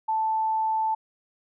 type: tone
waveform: sine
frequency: 880 Hz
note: A5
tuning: in tune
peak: -22 dBFS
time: 0.08-0.95 s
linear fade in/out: 10 ms
effects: none